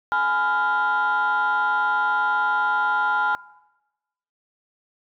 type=chord; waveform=sine; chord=F diminished; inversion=first; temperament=just; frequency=838.1 / 1005.8 / 1396.9 Hz; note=Ab5 / Cb6 / F6; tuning=+16 / +31 / 0 cents; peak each=-22 / -24 / -20 dBFS; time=0.12-3.35 s; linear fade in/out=0 ms; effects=noise-tail reverb RT60 1.0 s tail -22 dB re dry + tanh soft clip ceiling -14 dBFS